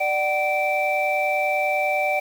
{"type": "tone cluster", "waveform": "sine", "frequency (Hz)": [595, 755, 2335], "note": ["D5", "F#5", "D7"], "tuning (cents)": [22, 35, -11], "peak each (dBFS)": -23, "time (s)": [0, 2.2], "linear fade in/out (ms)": 10, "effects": ["tanh soft clip ceiling -12 dBFS", "7-bit"]}